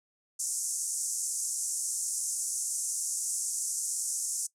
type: band-pass noise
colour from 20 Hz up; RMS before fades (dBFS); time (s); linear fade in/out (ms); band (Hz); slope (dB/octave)
white; -33; 0.39-4.47; 10; 6000 to 10000; 48
effects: noise-tail reverb RT60 0.1 s tail -20 dB re dry